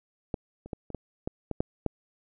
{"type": "clicks", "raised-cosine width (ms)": 2, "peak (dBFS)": [-16, -30, -20, -27, -19, -17, -18, -12, -13], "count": 9, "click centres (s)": [0.342, 0.66, 0.732, 0.903, 0.947, 1.275, 1.513, 1.605, 1.863], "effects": []}